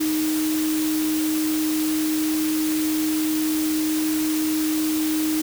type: tone in noise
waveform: sine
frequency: 311.1 Hz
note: D#4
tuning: in tune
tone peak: -20 dBFS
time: 0-5.42 s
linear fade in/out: 10 ms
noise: white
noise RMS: -30 dBFS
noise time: 0-5.42 s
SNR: +7 dB
effects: none